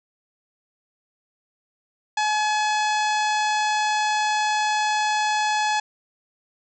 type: harmonic tone with a mistuned harmonic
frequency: 850 Hz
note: G#5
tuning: 40 cents sharp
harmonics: 1 / 2 / 3 / 4 / 5 / 6 / 7 / 8 / 9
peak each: -21 / -27 / -31 / -33 / -35 / -37 / -38 / -39 / -40 dBFS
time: 2.17-5.8 s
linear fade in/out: 5 ms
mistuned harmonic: 6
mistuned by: -48 cents
effects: none